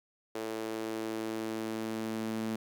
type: tone with high-pass filter sweep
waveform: sawtooth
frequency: 110.9 Hz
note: A2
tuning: 14 cents sharp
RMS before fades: -36 dBFS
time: 0.35-2.56 s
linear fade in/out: 5 ms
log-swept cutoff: 400 to 230 Hz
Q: 2.7
effects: none